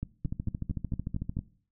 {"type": "two click trains", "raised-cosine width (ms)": 5, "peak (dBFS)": [-20, -20], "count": [7, 16], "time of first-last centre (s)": [[0.03, 1.391], [0.25, 1.369]], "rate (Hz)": [4.41, 13.4], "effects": ["noise-tail reverb RT60 0.5 s tail -19 dB re dry"]}